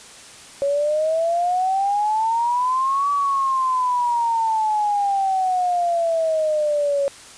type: exponential two-way sweep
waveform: sine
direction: up then down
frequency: 554.4 to 1148 to 554.4 Hz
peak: -17 dBFS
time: 0.62-7.08 s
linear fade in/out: 0 ms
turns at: 3.11 s
effects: white hiss -42 dBFS RMS until 7.37 s + resampled to 22050 Hz